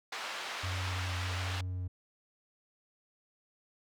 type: band-pass noise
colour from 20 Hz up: pink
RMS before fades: -40 dBFS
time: 0.12-1.61 s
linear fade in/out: 5 ms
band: 870 to 4300 Hz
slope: 12 dB/octave
type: tone with vibrato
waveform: triangle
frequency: 91.1 Hz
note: F#2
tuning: 26 cents flat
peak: -32 dBFS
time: 0.63-1.88 s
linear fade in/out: 10 ms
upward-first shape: sine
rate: 1.3 Hz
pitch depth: 14 cents each way
effects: none